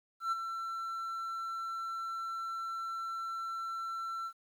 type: tone with ADSR envelope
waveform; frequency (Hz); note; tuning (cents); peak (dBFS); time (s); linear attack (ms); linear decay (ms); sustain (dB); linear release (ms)
triangle; 1345; E6; +34; -26; 0.2-4.33; 120; 19; -8; 69
effects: 11-bit